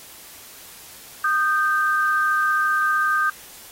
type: tone pair together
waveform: sine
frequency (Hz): 1229 / 1564.3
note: D#6 / G6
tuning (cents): -22 / -4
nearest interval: major third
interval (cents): 418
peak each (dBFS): -20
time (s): 1.24-3.3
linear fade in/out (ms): 5
effects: white hiss -43 dBFS RMS until 3.71 s + AAC 48 kbps